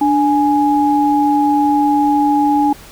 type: tone pair together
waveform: sine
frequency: 293.7 / 833.1 Hz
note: D4 / G#5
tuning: 0 / +5 cents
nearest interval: octave + tritone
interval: 1805 cents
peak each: -13 dBFS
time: 0.01-2.73 s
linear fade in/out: 5 ms
effects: pink hiss -39 dBFS RMS until 2.91 s